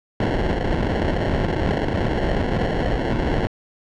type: noise with sample-and-hold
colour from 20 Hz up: pink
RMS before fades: -21 dBFS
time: 0.2-3.47 s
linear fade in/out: 2 ms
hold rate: 1225 Hz
effects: low-pass 3000 Hz 12 dB/octave